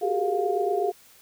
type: tone cluster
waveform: sine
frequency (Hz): 366.2 / 384.3 / 412.8 / 457.1 / 705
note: F#4 / G4 / G#4 / A#4 / F5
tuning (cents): -18 / -34 / -10 / -34 / +16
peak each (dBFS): -34 / -28 / -26 / -35 / -27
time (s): 0.01-0.92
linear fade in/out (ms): 20
effects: white hiss -54 dBFS RMS until 1.21 s